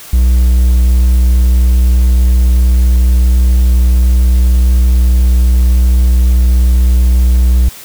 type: tone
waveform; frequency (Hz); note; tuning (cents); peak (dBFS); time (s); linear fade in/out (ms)
triangle; 61.6; B1; -4; -3; 0.13-7.69; 5
effects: white hiss -32 dBFS RMS until 7.84 s